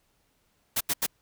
white noise bursts, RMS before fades -26 dBFS, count 3, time 0.76-1.066 s, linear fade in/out 10 ms, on 48 ms, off 81 ms, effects pink hiss -70 dBFS RMS until 1.21 s

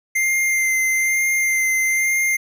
square tone with vibrato, 2093 Hz, C7, in tune, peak -17 dBFS, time 0.15-2.37 s, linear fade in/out 10 ms, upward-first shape sine, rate 1.1 Hz, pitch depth 17 cents each way, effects none

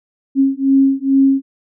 sine beating tone pair, 270 / 272.3 Hz, C#4 / C#4, -45 / -31 cents, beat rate 2.3 Hz, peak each -13 dBFS, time 0.35-1.42 s, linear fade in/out 50 ms, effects none

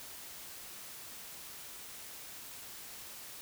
silence, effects white hiss -48 dBFS RMS until 3.41 s

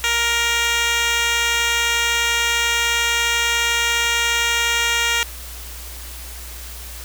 10% pulse tone with band-pass filter, 468.6 Hz, A#4, 9 cents sharp, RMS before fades -19 dBFS, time 0.04-5.23 s, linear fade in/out 0 ms, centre 4000 Hz, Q 0.77, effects added 60 Hz sine -34 dBFS peak until 7.04 s + white hiss -36 dBFS RMS until 7.04 s

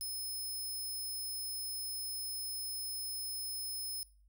5% pulse tone, 5190 Hz, E8, 28 cents flat, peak -32 dBFS, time 0.01-4.03 s, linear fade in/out 0 ms, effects noise-tail reverb RT60 0.4 s tail -23 dB re dry + added 50 Hz sine -62 dBFS peak until 4.28 s

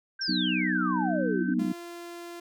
sine tone with pitch glide, 1568 to 1541.1 Hz, G6 to G6, 0 to -30 cents, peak -36 dBFS, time 0.19-1.54 s, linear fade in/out 5 ms, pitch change -30 cents, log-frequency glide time 0.6-1.02 s
sine exponential sweep, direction down, 5620 to 192.8 Hz, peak -28 dBFS, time 0.21-1.66 s, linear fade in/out 5 ms
harmonic tone, 62 Hz, B1, 7 cents sharp, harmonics 3 / 4 / 5, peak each -30 / -30 / -30 dBFS, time 0.28-1.73 s, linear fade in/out 10 ms
sawtooth tone, 344.4 Hz, F4, 24 cents flat, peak -35 dBFS, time 1.59-2.4 s, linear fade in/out 5 ms
effects none

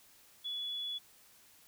sine tone, 3409 Hz, G#7, 45 cents sharp, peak -36 dBFS, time 0.44-0.99 s, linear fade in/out 20 ms, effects white hiss -62 dBFS RMS until 1.67 s

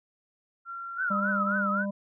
sine tone with pitch glide, 1372 to 1280.1 Hz, F6 to D#6, -31 to +49 cents, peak -35 dBFS, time 0.65-1.63 s, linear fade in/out 50 ms, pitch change -120 cents, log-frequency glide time 1.15-1.36 s
sine tone with vibrato, 1387 Hz, F6, 12 cents flat, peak -26 dBFS, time 0.96-1.86 s, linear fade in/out 50 ms, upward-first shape triangle, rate 3.7 Hz, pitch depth 190 cents each way
harmonic tone, 200.1 Hz, G3, 36 cents sharp, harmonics 1 / 3 / 5, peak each -29 / -35 / -44 dBFS, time 1.1-1.91 s, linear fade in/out 10 ms
effects none

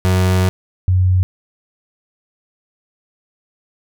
35% pulse / sine tone pair in turn, 92.5 / 92.08 Hz, F#2 / F#2, 0 / -8 cents, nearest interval unison, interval 8 cents, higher first, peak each -10 dBFS, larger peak neither, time 0.05-0.49 / 0.88-1.23 s, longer first, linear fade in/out 0 ms, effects none

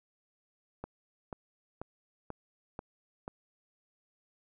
click train, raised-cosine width 1 ms, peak -25 dBFS, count 6, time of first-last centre 0.84-3.279 s, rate 2.05 Hz, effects none

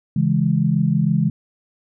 sine chord, C# minor, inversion none, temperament equal, 138.59 / 164.81 / 207.7 Hz, C#3 / E3 / G#3, 0 / 0 / 0 cents, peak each -20 / -18 / -20 dBFS, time 0.16-1.3 s, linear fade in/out 5 ms, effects none

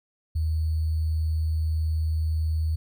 sine tone with sample-and-hold, 79.2 Hz, D#2, 31 cents sharp, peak -22 dBFS, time 0.35-2.76 s, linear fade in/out 10 ms, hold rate 4410 Hz, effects none

